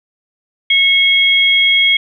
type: tone pair together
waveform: sine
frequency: 2190 / 3281 Hz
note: C#7 / G#7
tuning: -22 / -22 cents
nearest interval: perfect fifth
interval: 700 cents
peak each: -11 dBFS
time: 0.7-1.97 s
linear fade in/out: 5 ms
effects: none